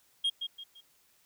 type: tone with echo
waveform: sine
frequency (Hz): 3246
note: G#7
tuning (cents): -40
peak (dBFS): -23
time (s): 0.24-0.3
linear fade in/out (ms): 10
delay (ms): 170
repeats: 3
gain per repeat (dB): -9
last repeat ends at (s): 0.81
effects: tanh soft clip ceiling -25 dBFS + white hiss -67 dBFS RMS until 1.25 s